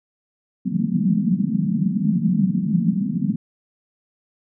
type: band-pass noise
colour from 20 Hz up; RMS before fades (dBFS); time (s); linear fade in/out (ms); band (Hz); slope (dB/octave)
pink; -20; 0.65-3.36; 5; 170 to 220; 48
effects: none